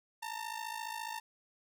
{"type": "ring-modulated tone", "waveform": "sawtooth", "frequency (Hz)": 904, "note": "A5", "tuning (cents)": 47, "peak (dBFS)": -32, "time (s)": [0.22, 1.2], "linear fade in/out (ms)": 10, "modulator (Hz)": 27.3, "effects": []}